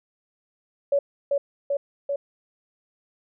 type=tone with echo; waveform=sine; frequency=564 Hz; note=C#5; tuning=30 cents sharp; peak=-17 dBFS; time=0.92-0.99 s; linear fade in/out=5 ms; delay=390 ms; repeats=3; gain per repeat=-2 dB; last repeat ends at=2.16 s; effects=none